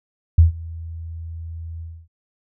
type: tone with ADSR envelope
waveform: sine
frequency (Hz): 82.41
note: E2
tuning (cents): 0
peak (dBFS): -5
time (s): 0.38-2.08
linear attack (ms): 6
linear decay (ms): 130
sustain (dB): -24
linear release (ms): 270
effects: none